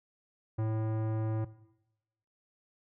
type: tone with tanh clipping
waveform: sine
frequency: 110 Hz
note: A2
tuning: in tune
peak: -31 dBFS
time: 0.58-1.45 s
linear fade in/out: 10 ms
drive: 18 dB
effects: noise-tail reverb RT60 0.9 s tail -17 dB re dry